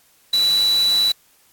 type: tone in noise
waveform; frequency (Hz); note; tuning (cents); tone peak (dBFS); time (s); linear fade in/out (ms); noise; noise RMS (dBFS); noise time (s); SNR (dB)
sine; 3951; B7; 0; -14; 0.33-1.12; 5; white; -30; 0.33-1.12; +13
effects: white hiss -56 dBFS RMS until 1.52 s + AAC 64 kbps